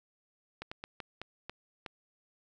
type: slowing click train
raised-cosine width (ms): 0.3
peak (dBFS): -24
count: 7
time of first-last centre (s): 0.62-1.862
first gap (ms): 95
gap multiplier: 1.31
effects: none

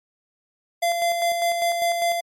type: tone with tremolo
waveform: square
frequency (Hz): 687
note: F5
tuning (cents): -29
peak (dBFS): -19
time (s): 0.82-2.21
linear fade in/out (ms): 10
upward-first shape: square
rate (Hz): 5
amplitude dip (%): 40
effects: MP3 64 kbps

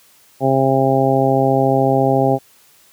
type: harmonic tone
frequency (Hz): 134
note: C3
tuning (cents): +42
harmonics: 1 / 2 / 3 / 4 / 5 / 6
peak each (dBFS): -19 / -19 / -19 / -19 / -19 / -19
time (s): 0.4-2.39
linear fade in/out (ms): 50
effects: white hiss -51 dBFS RMS until 2.92 s + high-pass 60 Hz 12 dB/octave

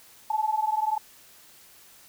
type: tone pair together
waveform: sine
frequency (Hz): 855 / 875.5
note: A5 / A5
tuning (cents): -50 / -9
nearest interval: unison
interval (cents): 41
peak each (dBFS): -26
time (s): 0.3-0.98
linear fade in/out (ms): 5
effects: white hiss -53 dBFS RMS until 2.08 s

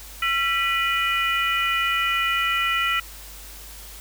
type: harmonic tone with a mistuned harmonic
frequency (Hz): 491.1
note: B4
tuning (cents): -10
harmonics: 3 / 4 / 5 / 6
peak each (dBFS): -24 / -25 / -26 / -27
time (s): 0.22-3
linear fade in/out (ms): 5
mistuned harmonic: 3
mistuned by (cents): -150
effects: added 50 Hz sine -42 dBFS peak until 4 s + white hiss -42 dBFS RMS until 4 s

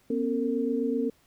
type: tone cluster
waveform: sine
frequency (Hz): 241.9 / 269.7 / 454.4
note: B3 / C#4 / A#4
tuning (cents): -36 / -47 / -44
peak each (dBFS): -29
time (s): 0.1-1.1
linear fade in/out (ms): 5
effects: pink hiss -64 dBFS RMS until 1.26 s

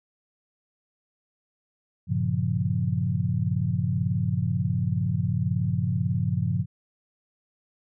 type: chord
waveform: sine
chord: G half-diminished seventh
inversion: none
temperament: equal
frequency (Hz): 98 / 116.54 / 138.59 / 174.61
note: G2 / Bb2 / Db3 / F3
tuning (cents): 0 / 0 / 0 / 0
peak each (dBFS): -28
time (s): 2.07-6.66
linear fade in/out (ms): 50
effects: none

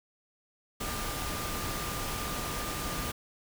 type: tone in noise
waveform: sine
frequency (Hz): 1200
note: D6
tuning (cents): +37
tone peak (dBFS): -41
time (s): 0.8-3.12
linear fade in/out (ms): 10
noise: pink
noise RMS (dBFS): -35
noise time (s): 0.8-3.12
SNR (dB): -9
effects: none

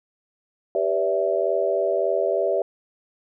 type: chord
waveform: sine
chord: E minor seventh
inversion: first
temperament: equal with one note detuned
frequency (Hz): 392 / 493.9 / 575.9 / 659.3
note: G4 / B4 / D5 / E5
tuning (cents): 0 / 0 / -34 / 0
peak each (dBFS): -25 / -27 / -24 / -24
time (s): 0.75-2.62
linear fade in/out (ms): 2
effects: none

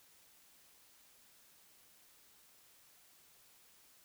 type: silence
effects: white hiss -65 dBFS RMS until 4.04 s

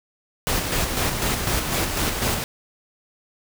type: noise with tremolo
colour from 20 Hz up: pink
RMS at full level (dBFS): -22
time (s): 0.47-2.44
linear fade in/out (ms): 0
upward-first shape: square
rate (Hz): 4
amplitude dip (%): 40
effects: none

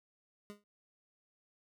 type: tone with exponential decay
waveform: 25% pulse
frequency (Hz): 206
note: G#3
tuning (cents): -14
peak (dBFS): -39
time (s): 0.5-0.64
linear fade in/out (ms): 0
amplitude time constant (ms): 30
effects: none

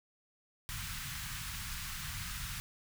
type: band-stop noise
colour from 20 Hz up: pink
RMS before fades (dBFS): -41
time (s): 0.69-2.6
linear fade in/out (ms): 0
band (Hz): 160 to 1200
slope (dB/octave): 24
effects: none

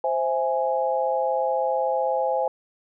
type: chord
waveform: sine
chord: C augmented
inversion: none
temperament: equal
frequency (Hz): 523.3 / 659.3 / 830.6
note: C5 / E5 / G#5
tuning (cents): 0 / 0 / 0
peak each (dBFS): -24 / -27 / -25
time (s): 0.04-2.48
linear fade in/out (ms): 2
effects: none

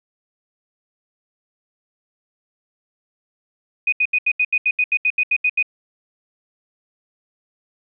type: tone bursts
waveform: sine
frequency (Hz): 2489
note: D#7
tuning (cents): 0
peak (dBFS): -14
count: 14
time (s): 3.87-5.627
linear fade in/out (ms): 5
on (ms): 54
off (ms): 77
effects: none

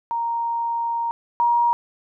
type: tone pair in turn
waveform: sine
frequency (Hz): 932 / 947.2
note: A#5 / A#5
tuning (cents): -1 / +27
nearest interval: unison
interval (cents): 28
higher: second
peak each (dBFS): -21 / -15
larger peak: second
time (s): 0.11-1.11 / 1.4-1.73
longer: first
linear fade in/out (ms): 0
effects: none

